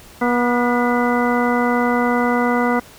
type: harmonic tone with a mistuned harmonic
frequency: 242.5 Hz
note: B3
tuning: 31 cents flat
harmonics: 1 / 2 / 3 / 4 / 5 / 6 / 8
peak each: -18 / -21 / -23 / -24 / -25 / -26 / -27 dBFS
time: 0.21-2.8 s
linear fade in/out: 10 ms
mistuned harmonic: 8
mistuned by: +53 cents
effects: pink hiss -43 dBFS RMS until 2.98 s